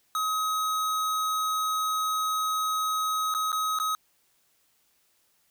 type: tone with dropouts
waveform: square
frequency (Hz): 1268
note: D#6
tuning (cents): +32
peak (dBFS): -26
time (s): 0.15-3.95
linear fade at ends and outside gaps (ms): 1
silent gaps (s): 3.34-3.348 / 3.519-3.528 / 3.788-3.799
effects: white hiss -68 dBFS RMS until 5.5 s